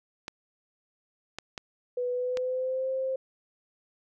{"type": "clicks", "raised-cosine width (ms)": 0.2, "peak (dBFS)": -18, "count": 4, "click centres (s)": [0.281, 1.386, 1.578, 2.372]}
{"type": "tone with pitch glide", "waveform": "sine", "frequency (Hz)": [493.8, 526.2], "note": ["B4", "C5"], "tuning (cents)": [0, 10], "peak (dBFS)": -27, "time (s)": [1.97, 3.16], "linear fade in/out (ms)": 5, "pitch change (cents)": 110, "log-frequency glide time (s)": [2.11, 2.9]}
{"effects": []}